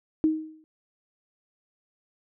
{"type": "tone with exponential decay", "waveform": "sine", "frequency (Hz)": 313.8, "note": "D#4", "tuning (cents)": 15, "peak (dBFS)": -16, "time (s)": [0.24, 0.64], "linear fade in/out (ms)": 0, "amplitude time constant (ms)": 86, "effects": []}